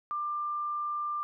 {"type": "tone", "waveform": "sine", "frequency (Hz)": 1190, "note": "D6", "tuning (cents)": 22, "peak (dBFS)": -30, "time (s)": [0.11, 1.23], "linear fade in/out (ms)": 0, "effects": []}